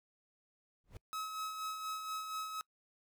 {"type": "noise with exponential growth", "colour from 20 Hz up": "brown", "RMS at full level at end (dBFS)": -42, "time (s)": [0.84, 0.97], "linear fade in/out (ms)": 1, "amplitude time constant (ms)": 27}
{"type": "tone with tremolo", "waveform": "45% pulse", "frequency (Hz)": 1282, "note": "E6", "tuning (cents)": -49, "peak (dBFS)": -37, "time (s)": [1.13, 2.61], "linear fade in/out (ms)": 0, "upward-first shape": "sine", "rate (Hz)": 4.2, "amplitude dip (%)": 45}
{"effects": ["noise-tail reverb RT60 0.1 s tail -25 dB re dry"]}